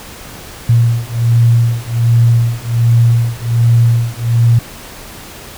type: beating tone pair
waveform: sine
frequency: 116.54 / 117.84 Hz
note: A#2 / A#2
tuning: 0 / +19 cents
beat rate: 1.3 Hz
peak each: -11 dBFS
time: 0.69-4.59 s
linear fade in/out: 5 ms
effects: pink hiss -32 dBFS RMS until 5.57 s